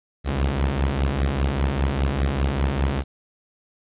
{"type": "beating tone pair", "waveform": "sawtooth", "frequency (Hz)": [66, 71], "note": ["C2", "C#2"], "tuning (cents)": [16, 42], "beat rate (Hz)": 5, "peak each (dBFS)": -19, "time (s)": [0.24, 3.04], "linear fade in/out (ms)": 50, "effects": ["resampled to 8000 Hz", "9-bit"]}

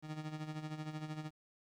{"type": "tone with tremolo", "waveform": "30% pulse", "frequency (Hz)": 154.3, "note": "D#3", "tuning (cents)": -14, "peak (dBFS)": -36, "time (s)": [0.02, 1.31], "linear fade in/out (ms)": 50, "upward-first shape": "sine", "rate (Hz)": 13, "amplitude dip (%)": 65, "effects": ["low-pass 6000 Hz 12 dB/octave", "11-bit"]}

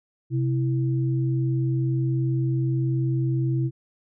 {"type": "tone pair together", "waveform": "sine", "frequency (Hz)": [130.7, 329.6], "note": ["C3", "E4"], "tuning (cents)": [-1, 0], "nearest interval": "octave + major third", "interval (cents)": 1601, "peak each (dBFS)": [-21, -29], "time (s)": [0.3, 3.71], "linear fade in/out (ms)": 50, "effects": []}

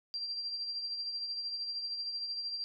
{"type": "tone with tremolo", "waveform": "sine", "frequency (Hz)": 4729, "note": "D8", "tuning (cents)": 11, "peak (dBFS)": -33, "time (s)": [0.14, 2.64], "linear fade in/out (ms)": 0, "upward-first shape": "triangle", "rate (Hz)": 13, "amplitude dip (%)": 50, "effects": []}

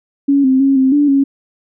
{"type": "tone with pitch steps", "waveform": "sine", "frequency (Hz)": [279.8, 262.1, 273.1, 263.4, 290.6, 275.6], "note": ["C#4", "C4", "C#4", "C4", "D4", "C#4"], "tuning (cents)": [16, 3, -26, 12, -18, -10], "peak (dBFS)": -8, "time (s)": [0.28, 1.24], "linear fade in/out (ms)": 10, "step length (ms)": 160, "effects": []}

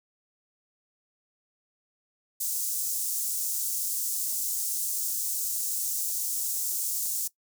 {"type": "high-pass noise", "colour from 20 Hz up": "pink", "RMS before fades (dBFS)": -30, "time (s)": [2.4, 7.28], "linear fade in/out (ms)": 10, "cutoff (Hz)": 6700, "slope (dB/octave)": 24, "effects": ["noise-tail reverb RT60 0.1 s tail -19 dB re dry"]}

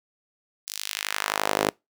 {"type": "tone with high-pass filter sweep", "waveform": "sawtooth", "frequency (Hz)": 51.6, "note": "G#1", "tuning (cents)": -10, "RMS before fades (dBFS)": -28, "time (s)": [0.67, 1.7], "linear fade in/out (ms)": 0, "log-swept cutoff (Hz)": [5600, 370], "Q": 1.1, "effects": ["noise-tail reverb RT60 0.2 s tail -25 dB re dry"]}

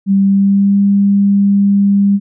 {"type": "tone with pitch glide", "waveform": "sine", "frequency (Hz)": [196, 199.89], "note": ["G3", "G3"], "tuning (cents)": [0, 34], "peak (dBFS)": -7, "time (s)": [0.06, 2.2], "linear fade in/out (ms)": 50, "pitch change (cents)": 34, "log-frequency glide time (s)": [0.21, 0.8], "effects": []}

